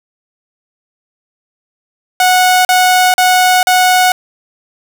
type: tone bursts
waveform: sawtooth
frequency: 735 Hz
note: F#5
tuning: 12 cents flat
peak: -3 dBFS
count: 4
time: 2.2-4.12 s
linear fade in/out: 2 ms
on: 450 ms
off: 40 ms
effects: none